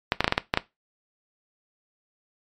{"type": "clicks", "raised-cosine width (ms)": 0.3, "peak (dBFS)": -3, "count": 8, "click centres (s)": [0.121, 0.206, 0.244, 0.279, 0.324, 0.379, 0.539, 0.574], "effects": ["noise-tail reverb RT60 0.2 s tail -17 dB re dry", "MP3 64 kbps"]}